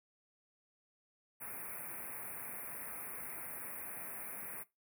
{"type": "band-stop noise", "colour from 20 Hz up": "white", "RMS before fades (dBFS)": -45, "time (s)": [1.4, 4.64], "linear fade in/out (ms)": 20, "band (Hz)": [2500, 9300], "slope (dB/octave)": 96, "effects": ["noise-tail reverb RT60 0.2 s tail -19 dB re dry", "high-pass 100 Hz 12 dB/octave"]}